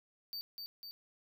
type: tone with echo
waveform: square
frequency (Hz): 4600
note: D8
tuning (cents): -37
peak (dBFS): -40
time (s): 0.33-0.41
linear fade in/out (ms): 0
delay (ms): 250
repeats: 2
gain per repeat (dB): -3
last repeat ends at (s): 0.91
effects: none